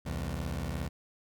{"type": "beating tone pair", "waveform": "20% pulse", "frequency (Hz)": [65.41, 82.41], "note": ["C2", "E2"], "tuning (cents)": [0, 0], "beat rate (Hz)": 17, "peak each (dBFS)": -31, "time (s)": [0.05, 0.89], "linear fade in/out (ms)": 20, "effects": []}